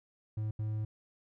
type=tone bursts at uneven times; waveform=triangle; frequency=107.9 Hz; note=A2; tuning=33 cents flat; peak=-30 dBFS; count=2; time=0.37-0.51 / 0.59-0.85 s; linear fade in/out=5 ms; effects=none